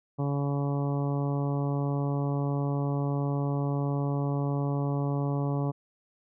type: harmonic tone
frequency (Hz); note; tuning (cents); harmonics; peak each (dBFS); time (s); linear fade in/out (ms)
141.5; C#3; +36; 1 / 2 / 3 / 4 / 5 / 6 / 7 / 8; -27 / -33 / -37 / -39 / -41 / -43 / -44 / -45; 0.18-5.72; 20
effects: none